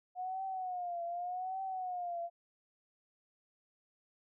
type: tone with vibrato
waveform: sine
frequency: 725 Hz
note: F#5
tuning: 35 cents flat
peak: -36 dBFS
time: 0.15-2.3 s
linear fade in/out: 50 ms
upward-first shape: triangle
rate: 0.85 Hz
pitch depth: 110 cents each way
effects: none